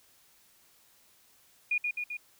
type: tone with echo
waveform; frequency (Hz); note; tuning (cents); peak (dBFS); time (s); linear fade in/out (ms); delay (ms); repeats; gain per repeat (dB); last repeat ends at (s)
sine; 2441; D#7; -34; -25; 1.71-1.78; 5; 130; 3; -3; 2.17
effects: white hiss -63 dBFS RMS until 2.39 s